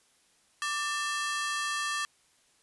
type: ring-modulated tone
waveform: sawtooth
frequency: 1480 Hz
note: F#6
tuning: in tune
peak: -23 dBFS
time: 0.62-2.05 s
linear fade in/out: 0 ms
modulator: 307 Hz
effects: white hiss -66 dBFS RMS until 2.62 s + resampled to 24000 Hz